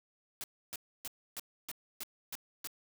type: noise bursts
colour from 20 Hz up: white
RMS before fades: -41 dBFS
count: 8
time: 0.41-2.672 s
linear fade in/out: 0 ms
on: 29 ms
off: 290 ms
effects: none